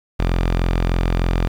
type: tone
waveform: sawtooth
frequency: 43.28 Hz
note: F1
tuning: 15 cents flat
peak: -12 dBFS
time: 0.19-1.48 s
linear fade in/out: 10 ms
effects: low-pass 4000 Hz 12 dB/octave + 7-bit